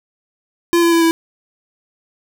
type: tone with pitch steps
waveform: square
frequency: 342.3 / 338 / 333.7 / 329.5 Hz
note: F4 / E4 / E4 / E4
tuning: -35 / +43 / +21 / -1 cents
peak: -11 dBFS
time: 0.73-1.11 s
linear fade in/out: 0 ms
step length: 95 ms
effects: none